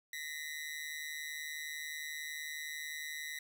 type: ring-modulated tone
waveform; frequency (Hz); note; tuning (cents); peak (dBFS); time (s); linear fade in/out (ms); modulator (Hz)
sawtooth; 1942; B6; -30; -34; 0.13-3.39; 2; 75.5
effects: none